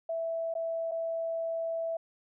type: tone with dropouts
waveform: sine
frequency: 659.3 Hz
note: E5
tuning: in tune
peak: -30 dBFS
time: 0.09-1.97 s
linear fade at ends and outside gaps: 5 ms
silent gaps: 0.54-0.551 / 0.913-0.917 s
effects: none